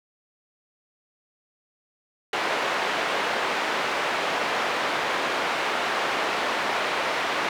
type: band-pass noise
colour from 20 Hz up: pink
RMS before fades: -26 dBFS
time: 2.33-7.49 s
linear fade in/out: 2 ms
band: 540 to 2700 Hz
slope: 12 dB/octave
effects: none